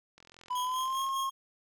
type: click train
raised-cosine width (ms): 0.2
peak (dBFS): -36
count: 40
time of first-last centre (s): 0.18-1.089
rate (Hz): 42.9
type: tone with pitch glide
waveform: triangle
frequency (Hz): 997 to 1074.7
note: B5 to C6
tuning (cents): +16 to +46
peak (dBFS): -28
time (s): 0.5-1.3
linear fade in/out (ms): 10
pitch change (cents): +130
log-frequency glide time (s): 0.61-1.02
type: tone with tremolo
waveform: sawtooth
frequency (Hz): 3256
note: G#7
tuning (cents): -35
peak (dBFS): -33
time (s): 0.55-1.31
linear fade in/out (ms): 5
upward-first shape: sine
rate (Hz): 5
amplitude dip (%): 80
effects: none